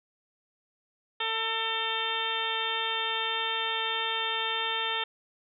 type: harmonic tone with a mistuned harmonic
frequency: 449.6 Hz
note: A4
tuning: 37 cents sharp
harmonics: 1 / 2 / 3 / 4 / 5 / 6 / 7 / 8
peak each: -39 / -35 / -36 / -36 / -40 / -37 / -34 / -34 dBFS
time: 1.2-5.04 s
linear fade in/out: 5 ms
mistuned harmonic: 3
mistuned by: -22 cents
effects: none